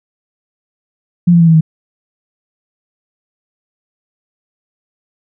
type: tone with pitch steps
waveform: sine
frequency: 174.61 / 170.52 / 166.53 / 162.63 / 158.83 Hz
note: F3 / F3 / E3 / E3 / D#3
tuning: 0 / -41 / +18 / -23 / +36 cents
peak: -4 dBFS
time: 1.27-1.61 s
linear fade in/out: 10 ms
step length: 68 ms
effects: none